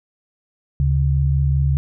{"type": "tone pair together", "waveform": "sine", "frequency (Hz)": [73.4, 138.41], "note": ["D2", "C#3"], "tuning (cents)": [0, -2], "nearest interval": "major seventh", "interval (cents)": 1098, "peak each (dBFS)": -17, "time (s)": [0.8, 1.77], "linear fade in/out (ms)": 0, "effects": []}